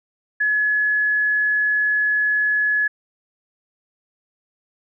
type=tone; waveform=sine; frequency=1699 Hz; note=G#6; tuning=39 cents sharp; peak=-16 dBFS; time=0.4-2.88 s; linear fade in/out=10 ms; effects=none